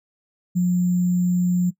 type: tone with sample-and-hold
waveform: sine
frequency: 178.4 Hz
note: F3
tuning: 37 cents sharp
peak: -16 dBFS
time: 0.55-1.71 s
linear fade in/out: 20 ms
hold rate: 7350 Hz
effects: noise-tail reverb RT60 0.1 s tail -21 dB re dry